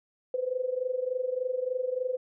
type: tone with amplitude modulation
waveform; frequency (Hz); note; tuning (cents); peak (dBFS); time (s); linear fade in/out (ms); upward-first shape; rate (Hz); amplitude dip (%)
sine; 508; B4; +49; -24; 0.34-2.17; 2; sine; 23.4; 80
effects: none